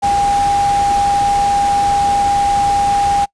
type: tone in noise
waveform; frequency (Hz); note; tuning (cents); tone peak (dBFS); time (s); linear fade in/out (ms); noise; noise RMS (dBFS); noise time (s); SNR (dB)
sine; 806; G5; +48; -11; 0.02-3.26; 20; pink; -25; 0.02-3.26; +11
effects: noise-tail reverb RT60 0.1 s tail -24 dB re dry + resampled to 22050 Hz